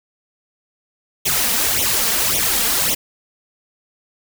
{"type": "noise with flanger", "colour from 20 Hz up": "white", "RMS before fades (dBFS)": -18, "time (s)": [1.25, 2.95], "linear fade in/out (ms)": 10, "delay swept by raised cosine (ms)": [0.31, 4.41], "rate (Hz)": 1.8, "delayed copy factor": 0.85, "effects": []}